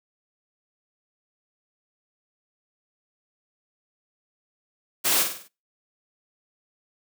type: noise with echo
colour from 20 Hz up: white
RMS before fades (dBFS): -22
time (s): 5.04-5.24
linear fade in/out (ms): 20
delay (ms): 49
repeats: 5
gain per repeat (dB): -6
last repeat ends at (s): 5.485
effects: noise-tail reverb RT60 0.3 s tail -25 dB re dry + high-pass 200 Hz 12 dB/octave